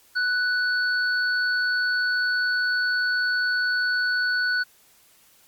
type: tone pair together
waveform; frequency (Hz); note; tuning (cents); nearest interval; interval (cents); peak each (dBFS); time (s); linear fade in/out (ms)
sine; 1485 / 4438; F#6 / C#8; +6 / +1; octave + perfect fifth; 1895; -21 / -30; 0.15-4.64; 20
effects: white hiss -57 dBFS RMS until 5.47 s + Opus 48 kbps

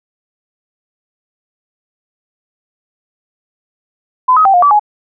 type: tone with pitch steps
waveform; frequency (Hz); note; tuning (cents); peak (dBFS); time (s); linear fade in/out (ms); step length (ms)
sine; 1014 / 1265 / 779 / 711 / 1153 / 837; B5 / D#6 / G5 / F5 / D6 / G#5; +45 / +28 / -11 / +31 / -32 / +13; -5; 4.28-4.796; 10; 86
effects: none

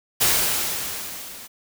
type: noise with level ramp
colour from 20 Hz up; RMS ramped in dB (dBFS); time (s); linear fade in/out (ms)
white; -17 to -40; 0.2-1.48; 20
effects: none

